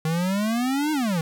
square exponential two-way sweep, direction up then down, 155.56 to 314 to 155.56 Hz, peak -22 dBFS, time 0.05-1.21 s, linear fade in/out 2 ms, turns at 0.92 s, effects 9-bit

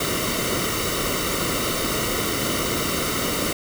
pink noise with comb filter, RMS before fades -24 dBFS, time 0-3.53 s, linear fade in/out 5 ms, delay 1.2 ms, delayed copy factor -0.7, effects none

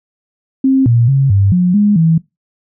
sine tone with pitch steps, 266.1 / 117.9 / 136.4 / 98.8 / 179.3 / 206.6 / 163 Hz, C4 / A#2 / C#3 / G2 / F3 / G#3 / E3, +29 / +20 / -28 / +14 / +46 / -9 / -19 cents, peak -7 dBFS, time 0.64-2.18 s, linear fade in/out 5 ms, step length 220 ms, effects noise-tail reverb RT60 0.2 s tail -21 dB re dry

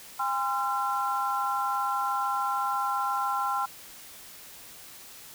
sine tone cluster, 808 / 1034 / 1361 Hz, G#5 / C6 / F6, -48 / -21 / -45 cents, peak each -30 dBFS, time 0.19-3.66 s, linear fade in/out 10 ms, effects white hiss -47 dBFS RMS until 5.34 s

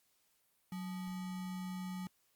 sine tone with sample-and-hold, 184.4 Hz, F#3, 6 cents flat, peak -39 dBFS, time 0.72-2.07 s, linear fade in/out 2 ms, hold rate 1050 Hz, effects white hiss -75 dBFS RMS until 2.35 s + Opus 48 kbps

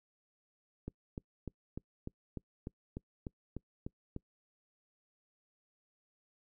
click train, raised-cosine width 3 ms, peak -27 dBFS, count 12, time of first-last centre 0.88-4.164 s, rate 3.35 Hz, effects noise-tail reverb RT60 0.1 s tail -25 dB re dry

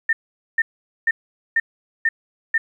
sine tone bursts, 1812 Hz, A#6, 50 cents flat, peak -14 dBFS, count 6, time 0.09-2.58 s, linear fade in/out 5 ms, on 40 ms, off 450 ms, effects 9-bit

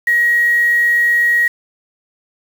sine tone with quantisation, 1896 Hz, A#6, 29 cents sharp, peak -10 dBFS, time 0.07-1.48 s, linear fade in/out 5 ms, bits 5, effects none

